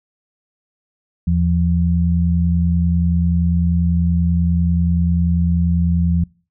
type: tone pair together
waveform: sine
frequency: 81.34 / 171.6 Hz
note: E2 / F3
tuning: -23 / -30 cents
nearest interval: octave + minor second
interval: 1293 cents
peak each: -16 dBFS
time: 1.27-6.24 s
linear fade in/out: 5 ms
effects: noise-tail reverb RT60 0.4 s tail -26 dB re dry